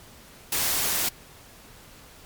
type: noise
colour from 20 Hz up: white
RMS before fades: -25 dBFS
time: 0.52-1.09 s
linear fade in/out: 5 ms
effects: pink hiss -49 dBFS RMS until 2.25 s + MP3 96 kbps